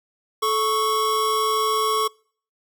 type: tone pair together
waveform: square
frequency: 435.2 / 1108.7 Hz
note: A4 / C#6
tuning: -19 / 0 cents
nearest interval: octave + major third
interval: 1619 cents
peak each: -25 / -21 dBFS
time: 0.42-2.08 s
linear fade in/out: 10 ms
effects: noise-tail reverb RT60 0.5 s tail -26 dB re dry